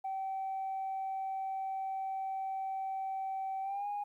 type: tone with pitch glide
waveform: sine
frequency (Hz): 770 to 820.5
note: G5 to G#5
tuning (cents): -31 to -21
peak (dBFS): -33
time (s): 0.04-4.04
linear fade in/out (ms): 10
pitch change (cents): +110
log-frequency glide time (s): 3.62-3.87
effects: tanh soft clip ceiling -31 dBFS + 12-bit